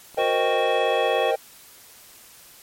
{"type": "clicks", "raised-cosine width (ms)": 1, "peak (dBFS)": -30, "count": 3, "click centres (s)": [0.146, 0.186, 0.22]}
{"type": "chord", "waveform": "triangle", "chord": "C minor seventh", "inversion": "third", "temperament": "equal with one note detuned", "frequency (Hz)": [466.2, 523.3, 622.3, 787.6], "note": ["Bb4", "C5", "Eb5", "G5"], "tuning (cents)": [0, 0, 0, 8], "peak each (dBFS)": -23, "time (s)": [0.17, 1.36], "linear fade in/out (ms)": 10}
{"type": "harmonic tone", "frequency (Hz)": 370, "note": "F#4", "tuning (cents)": 0, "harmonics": [1, 3, 5, 7, 9], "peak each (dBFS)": [-32, -32, -32, -32, -32], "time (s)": [0.18, 1.32], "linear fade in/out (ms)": 20}
{"effects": ["white hiss -48 dBFS RMS until 2.62 s", "MP3 64 kbps"]}